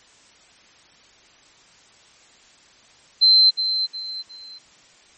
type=tone with echo; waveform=sine; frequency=4098 Hz; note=C8; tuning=37 cents flat; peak=-10 dBFS; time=3.21-3.51 s; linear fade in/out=20 ms; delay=360 ms; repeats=3; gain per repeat=-9 dB; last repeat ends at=4.59 s; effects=white hiss -52 dBFS RMS until 5.17 s + MP3 32 kbps